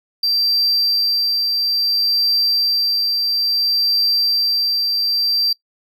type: tone with tremolo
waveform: triangle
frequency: 4701 Hz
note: D8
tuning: 1 cent sharp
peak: -12 dBFS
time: 0.23-5.53 s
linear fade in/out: 5 ms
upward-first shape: triangle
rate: 0.59 Hz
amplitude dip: 30%
effects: noise-tail reverb RT60 0.1 s tail -22 dB re dry